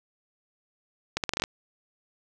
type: accelerating click train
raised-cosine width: 0.2 ms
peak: -9 dBFS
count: 8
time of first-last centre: 1.17-1.439 s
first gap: 68 ms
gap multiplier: 0.8
effects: none